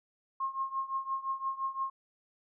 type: tone with tremolo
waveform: sine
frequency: 1073 Hz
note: C6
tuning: 43 cents sharp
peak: -28 dBFS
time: 0.4-1.9 s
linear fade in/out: 5 ms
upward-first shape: triangle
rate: 5.8 Hz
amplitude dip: 90%
effects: none